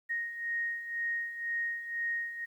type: beating tone pair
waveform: sine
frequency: 1864.7 / 1866.7 Hz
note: A#6 / A#6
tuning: 0 / +2 cents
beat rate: 2 Hz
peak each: -39 / -33 dBFS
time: 0.09-2.46 s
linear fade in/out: 20 ms
effects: 11-bit